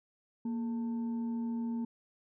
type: tone with frequency modulation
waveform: sine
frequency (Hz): 233.1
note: A#3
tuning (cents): 0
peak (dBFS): -32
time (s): 0.45-1.85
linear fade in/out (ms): 5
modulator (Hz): 660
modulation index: 0.22
effects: none